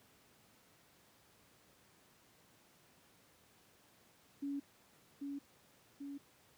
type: tone with echo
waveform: sine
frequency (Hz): 281.4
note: C#4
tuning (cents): +26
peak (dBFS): -37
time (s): 4.42-4.6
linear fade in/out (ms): 10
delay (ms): 790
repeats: 2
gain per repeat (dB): -3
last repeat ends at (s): 6.18
effects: pink hiss -67 dBFS RMS until 6.57 s + high-pass 100 Hz 12 dB/octave